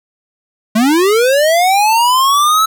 square linear sweep, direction up, 207.7 to 1318.5 Hz, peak -9 dBFS, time 0.75-2.66 s, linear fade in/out 10 ms, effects none

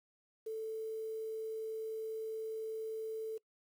sine tone with quantisation, 441.5 Hz, A4, 6 cents sharp, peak -37 dBFS, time 0.46-3.38 s, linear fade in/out 10 ms, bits 10, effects noise-tail reverb RT60 0.1 s tail -23 dB re dry

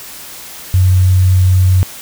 sine tone with quantisation, 92.5 Hz, F#2, in tune, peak -6 dBFS, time 0.74-1.83 s, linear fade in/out 0 ms, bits 6, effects white hiss -31 dBFS RMS until 2.01 s

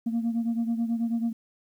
sine beating tone pair, 229.5 / 238.7 Hz, A#3 / A#3, -27 / +41 cents, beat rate 9.2 Hz, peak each -24 / -29 dBFS, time 0.06-1.33 s, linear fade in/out 10 ms, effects tanh soft clip ceiling -21 dBFS + 10-bit

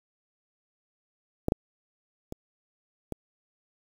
clicks, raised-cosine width 2 ms, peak -11 / -8 / -22 / -19 dBFS, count 4, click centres 1.484 / 1.521 / 2.324 / 3.123 s, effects 7-bit

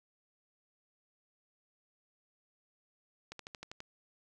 slowing click train, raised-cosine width 0.2 ms, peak -27 dBFS, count 7, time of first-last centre 3.32-3.804 s, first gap 73 ms, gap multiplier 1.04, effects none

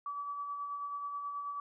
sine tone with tremolo, 1148 Hz, D6, 40 cents flat, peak -35 dBFS, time 0.06-1.6 s, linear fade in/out 2 ms, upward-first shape sine, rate 9.3 Hz, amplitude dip 35%, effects none

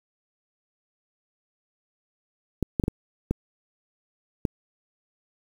clicks, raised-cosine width 3 ms, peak -10 dBFS, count 6, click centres 2.627 / 2.798 / 2.838 / 2.881 / 3.31 / 4.452 s, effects 7-bit

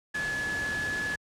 sine tone in noise, 1707 Hz, G#6, 47 cents sharp, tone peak -29 dBFS, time 0.14-1.16 s, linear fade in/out 10 ms, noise pink, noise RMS -37 dBFS, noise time 0.14-1.16 s, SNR +5 dB, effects high-pass 60 Hz 12 dB/octave + low-pass 8000 Hz 12 dB/octave

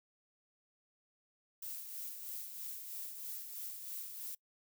violet noise with tremolo, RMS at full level -43 dBFS, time 1.62-4.35 s, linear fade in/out 5 ms, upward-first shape sine, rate 3.1 Hz, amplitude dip 45%, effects noise-tail reverb RT60 0.1 s tail -24 dB re dry

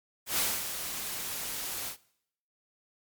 white noise with ADSR envelope, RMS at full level -27 dBFS, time 0.26-1.97 s, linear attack 120 ms, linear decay 240 ms, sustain -9 dB, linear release 92 ms, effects noise-tail reverb RT60 0.7 s tail -21 dB re dry + MP3 96 kbps

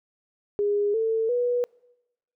sine tone with pitch steps, 410.1 / 447.2 / 487.7 Hz, G#4 / A4 / B4, -22 / +28 / -22 cents, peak -21 dBFS, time 0.59-1.64 s, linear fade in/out 0 ms, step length 350 ms, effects noise-tail reverb RT60 1.0 s tail -26 dB re dry

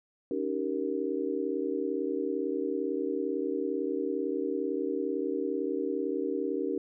sine chord, Eb dominant seventh, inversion third, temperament just, 280 / 311.1 / 388.9 / 466.7 Hz, Db4 / Eb4 / G4 / Bb4, +18 / 0 / -14 / +2 cents, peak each -34 / -35 / -33 / -34 dBFS, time 0.31-6.78 s, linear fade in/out 2 ms, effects none

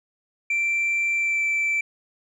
sine tone with pitch glide, 2349 to 2330 Hz, D7 to D7, 0 to -14 cents, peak -18 dBFS, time 0.5-1.81 s, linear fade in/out 5 ms, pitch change -14 cents, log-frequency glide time 1.15-1.43 s, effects tanh soft clip ceiling -19 dBFS

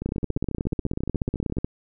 two click trains, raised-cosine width 3 ms, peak -12 / -17 dBFS, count 27 / 23, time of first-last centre 0.06-1.645 / 0.02-1.569 s, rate 16.4 / 14.2 Hz, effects none

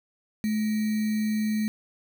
sine tone with sample-and-hold, 215.1 Hz, A3, 39 cents flat, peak -23 dBFS, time 0.44-1.68 s, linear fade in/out 0 ms, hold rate 2100 Hz, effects none

